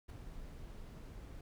brown noise with ADSR envelope, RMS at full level -42 dBFS, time 0.08-1.41 s, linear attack 21 ms, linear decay 4 ms, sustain -7 dB, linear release 4 ms, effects none

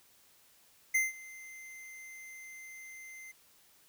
square tone with ADSR envelope, 2078 Hz, C7, 12 cents flat, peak -25 dBFS, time 0.94-3.32 s, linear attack 11 ms, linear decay 170 ms, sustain -22 dB, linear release 12 ms, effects white hiss -64 dBFS RMS until 3.88 s

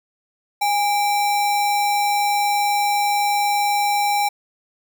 sine tone with sample-and-hold, 821 Hz, G#5, 20 cents flat, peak -16 dBFS, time 0.61-4.29 s, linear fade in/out 10 ms, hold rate 3150 Hz, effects none

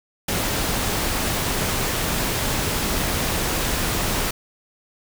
pink noise, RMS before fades -23 dBFS, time 0.28-4.31 s, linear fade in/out 5 ms, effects none

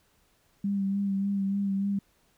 sine tone with vibrato, 197.6 Hz, G3, 14 cents sharp, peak -25 dBFS, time 0.64-1.99 s, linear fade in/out 5 ms, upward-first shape sine, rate 3.4 Hz, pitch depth 27 cents each way, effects pink hiss -67 dBFS RMS until 2.37 s

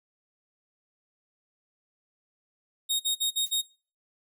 sawtooth tone bursts, 3729 Hz, A#7, in tune, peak -21 dBFS, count 5, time 2.89-3.62 s, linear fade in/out 20 ms, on 110 ms, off 45 ms
violet noise with exponential decay, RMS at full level -36 dBFS, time 3.46-3.55 s, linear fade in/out 5 ms, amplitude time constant 18 ms
effects noise-tail reverb RT60 0.4 s tail -24 dB re dry

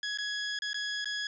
20% pulse tone with dropouts, 1674 Hz, G#6, 13 cents sharp, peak -27 dBFS, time 0.03-1.27 s, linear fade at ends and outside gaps 2 ms, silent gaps 0.175-0.185 / 0.589-0.62 / 0.732-0.743 / 1.045-1.056 s, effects resampled to 16000 Hz

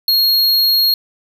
square tone, 4280 Hz, C8, 38 cents sharp, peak -11 dBFS, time 0.08-0.94 s, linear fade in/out 2 ms, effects none

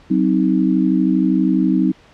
sine chord, C diminished, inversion second, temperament just, 188.37 / 261.6 / 314 Hz, Gb3 / C4 / Eb4, +31 / 0 / +16 cents, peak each -17 dBFS, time 0.1-1.92 s, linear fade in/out 10 ms, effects pink hiss -48 dBFS RMS until 2.13 s + low-pass 4000 Hz 12 dB/octave

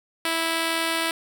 5% pulse tone with amplitude modulation, 328.5 Hz, E4, 6 cents flat, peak -10 dBFS, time 0.25-1.11 s, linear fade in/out 2 ms, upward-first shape sine, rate 81.9 Hz, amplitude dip 25%, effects none

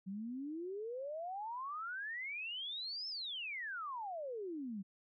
sine exponential two-way sweep, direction up then down, 185 to 5350 to 185 Hz, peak -40 dBFS, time 0.06-4.83 s, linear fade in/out 20 ms, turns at 3.08 s, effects none

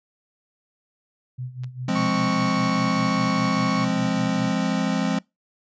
sine tone with tremolo, 126.5 Hz, B2, 42 cents sharp, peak -27 dBFS, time 1.38-4.54 s, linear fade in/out 10 ms, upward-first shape sine, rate 5 Hz, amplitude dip 80%
clicks, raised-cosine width 0.2 ms, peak -28 dBFS, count 2, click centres 1.636 / 1.643 s
square chord, F minor, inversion none, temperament equal, 174.61 / 207.7 / 261.6 Hz, F3 / Ab3 / C4, 0 / 0 / 0 cents, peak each -26 dBFS, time 1.88-5.19 s, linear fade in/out 5 ms
35% pulse tone, 1108.7 Hz, C#6, in tune, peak -24 dBFS, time 1.95-3.85 s, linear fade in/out 10 ms
effects noise-tail reverb RT60 0.2 s tail -24 dB re dry + resampled to 16000 Hz

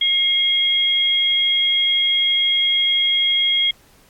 sine tone pair together, 2135 / 3277 Hz, C7 / G#7, +34 / -24 cents, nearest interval perfect fifth, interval 742 cents, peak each -23 / -15 dBFS, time 0.01-3.71 s, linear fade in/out 5 ms, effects pink hiss -53 dBFS RMS until 4.09 s + AAC 64 kbps

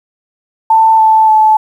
sine tone with pitch steps, 889 / 878.3 / 867.7 Hz, A5 / A5 / A5, +18 / -3 / -24 cents, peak -4 dBFS, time 0.7-1.57 s, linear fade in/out 5 ms, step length 290 ms, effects 7-bit

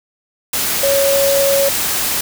sine tone in noise, 554.4 Hz, C#5, in tune, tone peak -12 dBFS, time 0.83-1.69 s, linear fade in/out 5 ms, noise white, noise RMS -18 dBFS, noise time 0.53-2.21 s, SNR +3 dB, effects none

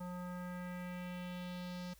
square tone with low-pass filter sweep, 179.2 Hz, F3, 45 cents sharp, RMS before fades -44 dBFS, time 0-1.94 s, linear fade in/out 10 ms, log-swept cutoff 1100 to 5300 Hz, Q 2, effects added 54 Hz sine -62 dBFS peak until 1.99 s + white hiss -66 dBFS RMS until 1.99 s

